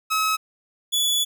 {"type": "tone pair in turn", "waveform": "sawtooth", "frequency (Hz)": [1283, 3425], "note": ["E6", "A7"], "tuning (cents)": [-47, -47], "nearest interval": "octave + perfect fourth", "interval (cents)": 1700, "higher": "second", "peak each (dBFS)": -16, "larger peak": "neither", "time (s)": [[0.1, 0.37], [0.92, 1.25]], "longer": "second", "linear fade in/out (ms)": 20, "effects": []}